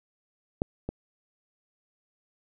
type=clicks; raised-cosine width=2 ms; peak=-12 / -18 dBFS; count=2; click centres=0.619 / 0.89 s; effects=none